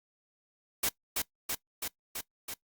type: noise with echo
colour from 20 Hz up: white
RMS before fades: -29 dBFS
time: 0.83-0.89 s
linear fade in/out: 5 ms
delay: 330 ms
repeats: 5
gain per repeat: -2 dB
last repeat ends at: 2.54 s
effects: noise-tail reverb RT60 0.1 s tail -21 dB re dry + Opus 48 kbps